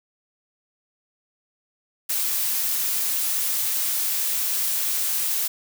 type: noise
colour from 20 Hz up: blue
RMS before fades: -24 dBFS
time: 2.09-5.48 s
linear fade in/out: 10 ms
effects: none